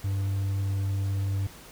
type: tone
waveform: triangle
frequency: 98 Hz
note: G2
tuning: in tune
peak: -23 dBFS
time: 0.04-1.47 s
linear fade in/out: 5 ms
effects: pink hiss -48 dBFS RMS until 1.71 s